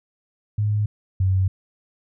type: tone pair in turn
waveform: sine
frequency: 105 / 94.46 Hz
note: G#2 / F#2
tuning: +19 / +36 cents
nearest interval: major second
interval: 183 cents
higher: first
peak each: -18 / -16 dBFS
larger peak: second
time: 0.58-0.86 / 1.2-1.48 s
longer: neither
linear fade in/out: 5 ms
effects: none